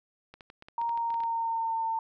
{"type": "clicks", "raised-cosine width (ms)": 0.3, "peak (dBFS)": -31, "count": 12, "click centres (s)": [0.34, 0.408, 0.501, 0.624, 0.685, 0.815, 0.893, 0.975, 1.104, 1.142, 1.204, 1.236]}
{"type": "tone with pitch glide", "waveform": "sine", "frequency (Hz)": [932.3, 902.6], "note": ["A#5", "A5"], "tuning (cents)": [0, 44], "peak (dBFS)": -27, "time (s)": [0.78, 1.99], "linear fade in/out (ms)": 2, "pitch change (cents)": -56, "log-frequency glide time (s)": [0.92, 1.8]}
{"effects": []}